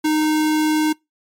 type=tone; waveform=square; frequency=308.6 Hz; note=D#4; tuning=14 cents flat; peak=-16 dBFS; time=0.04-0.93 s; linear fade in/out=10 ms; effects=noise-tail reverb RT60 0.2 s tail -26 dB re dry + MP3 64 kbps